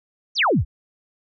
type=exponential sweep; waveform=sine; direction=down; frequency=6400 to 51.91 Hz; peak=-15 dBFS; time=0.35-0.65 s; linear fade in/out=50 ms; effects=none